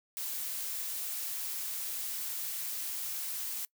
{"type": "noise", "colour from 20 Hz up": "blue", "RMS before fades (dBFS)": -37, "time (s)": [0.17, 3.65], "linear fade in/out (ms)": 0, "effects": ["noise-tail reverb RT60 0.1 s tail -24 dB re dry"]}